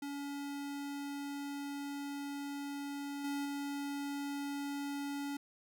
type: tone with level steps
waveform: square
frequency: 283.3 Hz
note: C#4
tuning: 38 cents sharp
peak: -40 / -36 / -38 dBFS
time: 0.02-5.37 s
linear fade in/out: 5 ms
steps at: 3.24 / 3.45 s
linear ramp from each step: 5 ms
effects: none